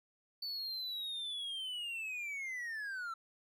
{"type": "linear sweep", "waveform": "triangle", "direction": "down", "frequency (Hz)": [4514, 1318.5], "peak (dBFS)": -37, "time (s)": [0.42, 3.14], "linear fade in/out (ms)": 5, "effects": []}